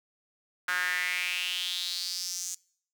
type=tone with high-pass filter sweep; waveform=sawtooth; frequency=180 Hz; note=F#3; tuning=47 cents flat; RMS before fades=-32 dBFS; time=0.68-2.55 s; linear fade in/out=5 ms; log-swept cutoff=1500 to 6800 Hz; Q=4.9; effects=noise-tail reverb RT60 0.6 s tail -24 dB re dry